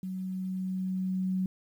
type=tone with level ramp; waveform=sine; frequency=186.9 Hz; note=F#3; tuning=18 cents sharp; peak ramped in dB=-33 to -26 dBFS; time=0.03-1.46 s; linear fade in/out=2 ms; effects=10-bit